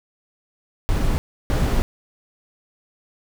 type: noise bursts at uneven times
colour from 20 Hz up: brown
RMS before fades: -19 dBFS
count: 2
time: 0.89-1.18 / 1.5-1.82 s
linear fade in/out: 0 ms
effects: none